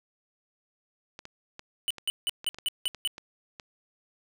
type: clicks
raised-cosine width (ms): 0.2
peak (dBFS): -24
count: 12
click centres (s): 1.191 / 1.254 / 1.594 / 1.983 / 2.293 / 2.444 / 2.545 / 2.586 / 2.857 / 2.947 / 3.181 / 3.598
type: tone bursts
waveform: square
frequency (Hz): 2978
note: F#7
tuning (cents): +11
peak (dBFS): -26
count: 7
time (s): 1.88-3.075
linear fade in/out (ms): 0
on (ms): 25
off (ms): 170
effects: none